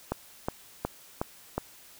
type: click train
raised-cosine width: 1 ms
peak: -14 dBFS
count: 5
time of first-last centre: 0.12-1.58 s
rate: 2.74 Hz
effects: white hiss -53 dBFS RMS until 1.99 s